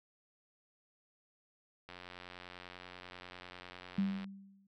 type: click train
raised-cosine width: 0.3 ms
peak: -32 dBFS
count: 213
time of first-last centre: 1.89-4.243 s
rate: 90.1 Hz
type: tone with exponential decay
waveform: sine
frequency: 196 Hz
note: G3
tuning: in tune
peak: -27 dBFS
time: 3.98-4.67 s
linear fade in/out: 5 ms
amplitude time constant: 150 ms
effects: none